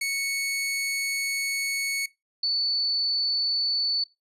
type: tone pair in turn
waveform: sawtooth / sine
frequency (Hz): 2214 / 4479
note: C#7 / C#8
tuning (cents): -3 / +17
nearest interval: octave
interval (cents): 1220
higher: second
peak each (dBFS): -22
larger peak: neither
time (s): 0.01-2.06 / 2.43-4.04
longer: first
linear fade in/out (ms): 5
effects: noise-tail reverb RT60 0.2 s tail -20 dB re dry + resampled to 32000 Hz